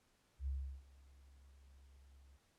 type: tone with ADSR envelope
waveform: sine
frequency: 67.7 Hz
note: C#2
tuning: 40 cents flat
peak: -36 dBFS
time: 0.39-2.37 s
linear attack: 80 ms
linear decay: 350 ms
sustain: -24 dB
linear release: 10 ms
effects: pink hiss -75 dBFS RMS until 2.58 s + low-pass 11000 Hz 12 dB/octave